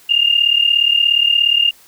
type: tone pair together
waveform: sine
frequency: 2794 / 2831 Hz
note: F7 / F7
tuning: 0 / +23 cents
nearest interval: unison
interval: 23 cents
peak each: -14 / -13 dBFS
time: 0.09-1.71 s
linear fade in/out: 10 ms
effects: white hiss -47 dBFS RMS until 1.87 s